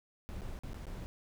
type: noise with dropouts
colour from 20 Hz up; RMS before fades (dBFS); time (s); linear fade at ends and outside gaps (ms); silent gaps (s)
brown; -42; 0.29-1.06; 0; 0.41-0.418 / 0.59-0.635 / 0.732-0.744 / 0.855-0.868
effects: none